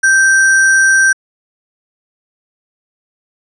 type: tone with sample-and-hold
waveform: sine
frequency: 1564 Hz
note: G6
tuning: 4 cents flat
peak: -6 dBFS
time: 0.03-1.13 s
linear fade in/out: 10 ms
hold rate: 7350 Hz
effects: resampled to 22050 Hz